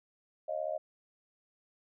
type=tone with amplitude modulation; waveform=sine; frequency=622.3 Hz; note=D#5; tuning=in tune; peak=-28 dBFS; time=0.48-0.78 s; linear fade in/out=10 ms; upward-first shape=sine; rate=75 Hz; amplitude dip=100%; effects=none